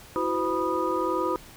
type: tone cluster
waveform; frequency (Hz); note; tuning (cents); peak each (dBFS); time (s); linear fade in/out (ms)
sine; 328.5 / 370.2 / 509 / 980 / 1235; E4 / F#4 / C5 / B5 / D#6; -6 / +1 / -48 / -14 / -13; -30; 0.16-1.36; 0
effects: pink hiss -48 dBFS RMS until 1.56 s